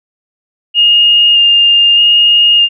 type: tone with vibrato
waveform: sine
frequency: 2830 Hz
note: F7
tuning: 22 cents sharp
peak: -4 dBFS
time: 0.74-2.69 s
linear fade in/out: 50 ms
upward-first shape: square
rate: 0.81 Hz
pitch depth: 11 cents each way
effects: none